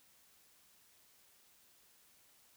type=silence; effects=white hiss -67 dBFS RMS until 2.56 s